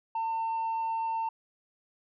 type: tone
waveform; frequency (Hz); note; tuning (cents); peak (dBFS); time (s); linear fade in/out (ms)
sine; 902; A5; +43; -26; 0.15-1.29; 5
effects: tanh soft clip ceiling -27 dBFS